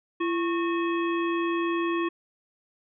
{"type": "harmonic tone with a mistuned harmonic", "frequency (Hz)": 365.2, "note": "F#4", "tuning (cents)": -23, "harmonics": [1, 3, 5, 7, 9], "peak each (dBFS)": [-25, -31, -37, -37, -44], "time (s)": [0.2, 2.09], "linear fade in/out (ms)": 10, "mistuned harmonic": 1, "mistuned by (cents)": -130, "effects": []}